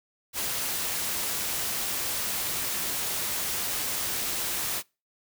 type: noise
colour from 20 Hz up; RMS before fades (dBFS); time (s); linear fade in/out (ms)
white; -30; 0.33-4.83; 50
effects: noise-tail reverb RT60 0.3 s tail -26 dB re dry